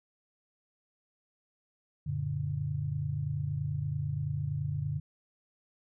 sine chord, Gb augmented, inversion none, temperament just, 92.5 / 115.62 / 144.53 Hz, Gb2 / Bb2 / D3, 0 / -14 / -27 cents, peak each -37 / -37 / -32 dBFS, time 2.06-5 s, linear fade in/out 10 ms, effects none

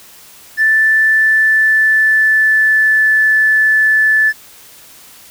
triangle tone with pitch glide, 1760 to 1743.8 Hz, A6 to A6, 0 to -16 cents, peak -4 dBFS, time 0.57-4.33 s, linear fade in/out 50 ms, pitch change -16 cents, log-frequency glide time 1.05-3.21 s, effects tanh soft clip ceiling -6 dBFS + white hiss -40 dBFS RMS until 5.3 s

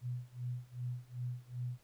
sine tone with tremolo, 123.47 Hz, B2, in tune, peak -35 dBFS, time 0.01-1.79 s, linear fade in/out 50 ms, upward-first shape sine, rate 2.6 Hz, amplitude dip 95%, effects pink hiss -69 dBFS RMS until 1.83 s

